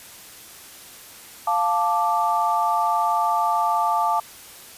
sine chord, D minor, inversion first, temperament equal, 698.5 / 880 / 1174.7 Hz, F5 / A5 / D6, 0 / 0 / 0 cents, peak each -24 / -21 / -23 dBFS, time 1.47-4.2 s, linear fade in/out 5 ms, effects white hiss -43 dBFS RMS until 4.77 s + resampled to 32000 Hz

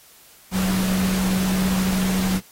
sine tone in noise, 187.7 Hz, F#3, 25 cents sharp, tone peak -19 dBFS, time 0.51-2.41 s, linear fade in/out 50 ms, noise pink, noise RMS -28 dBFS, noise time 0.51-2.41 s, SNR +6 dB, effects white hiss -50 dBFS RMS until 2.51 s + AAC 48 kbps

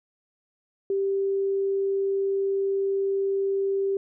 sine tone, 392 Hz, G4, in tune, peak -22 dBFS, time 0.9-3.97 s, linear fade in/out 2 ms, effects none

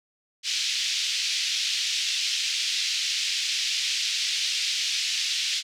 white band-pass noise, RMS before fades -27 dBFS, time 0.43-5.63 s, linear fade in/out 50 ms, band 2500 to 5400 Hz, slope 24 dB/octave, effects none

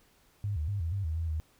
sine tone with pitch steps, 102.3 / 76.3 / 101.1 / 82.3 / 98.9 / 79.2 / 82.4 / 78.4 Hz, G#2 / D#2 / G#2 / E2 / G2 / D#2 / E2 / D#2, -26 / -33 / -46 / -2 / +16 / +31 / 0 / +14 cents, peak -29 dBFS, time 0.44-1.4 s, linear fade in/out 0 ms, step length 120 ms, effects pink hiss -65 dBFS RMS until 1.59 s

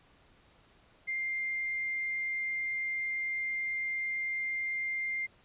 sine tone, 2103 Hz, C7, 8 cents sharp, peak -31 dBFS, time 1.07-5.27 s, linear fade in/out 20 ms, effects pink hiss -63 dBFS RMS until 5.44 s + resampled to 8000 Hz

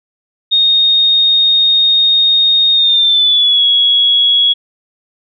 sine tone with pitch glide, 3707 to 3341 Hz, A#7 to G#7, -10 to +10 cents, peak -7 dBFS, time 0.51-4.54 s, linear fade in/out 20 ms, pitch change -180 cents, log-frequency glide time 2.73-3.64 s, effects none

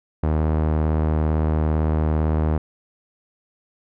sawtooth tone with low-pass filter, 77.78 Hz, D#2, in tune, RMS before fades -20 dBFS, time 0.23-2.58 s, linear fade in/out 5 ms, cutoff 1000 Hz, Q 0.76, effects none

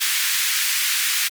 pink high-pass noise, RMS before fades -21 dBFS, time 0-1.29 s, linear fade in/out 20 ms, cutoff 1700 Hz, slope 24 dB/octave, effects Opus 48 kbps

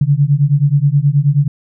sine beating tone pair, 138.59 / 147.99 Hz, C#3 / D3, 0 / +14 cents, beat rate 9.4 Hz, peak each -12 dBFS, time 0.01-1.48 s, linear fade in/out 5 ms, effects none

